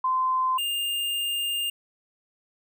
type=tone pair in turn; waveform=sine / square; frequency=1033 / 2809 Hz; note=C6 / F7; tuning=-22 / +9 cents; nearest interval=octave + perfect fourth; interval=1731 cents; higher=second; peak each=-21 / -26 dBFS; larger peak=first; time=0.04-0.58 / 0.58-1.7 s; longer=second; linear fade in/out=5 ms; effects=none